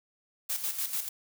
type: noise with tremolo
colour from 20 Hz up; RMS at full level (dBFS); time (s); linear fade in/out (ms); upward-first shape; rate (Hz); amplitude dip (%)
blue; -31; 0.49-1.09; 10; square; 6.8; 60
effects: none